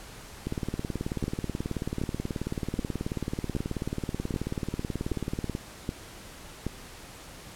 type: two click trains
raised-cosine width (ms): 3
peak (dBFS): -16 / -17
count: 8 / 95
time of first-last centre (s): 1.24-6.666 / 0.47-5.551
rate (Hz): 1.29 / 18.5
effects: pink hiss -46 dBFS RMS until 7.55 s + low-pass 12000 Hz 12 dB/octave